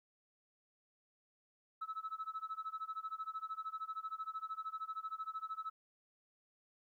sine tone with tremolo, 1301 Hz, E6, 23 cents flat, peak -36 dBFS, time 1.81-5.7 s, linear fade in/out 10 ms, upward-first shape sine, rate 13 Hz, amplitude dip 95%, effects tanh soft clip ceiling -35 dBFS + 13-bit

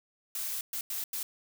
blue noise bursts at uneven times, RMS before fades -35 dBFS, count 4, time 0.35-0.61 / 0.73-0.81 / 0.9-1.04 / 1.13-1.23 s, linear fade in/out 2 ms, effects none

